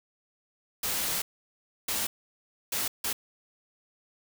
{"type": "noise bursts at uneven times", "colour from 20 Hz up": "white", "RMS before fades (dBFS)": -30, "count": 4, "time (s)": [[0.83, 1.22], [1.88, 2.07], [2.72, 2.88], [3.04, 3.13]], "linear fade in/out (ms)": 5, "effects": []}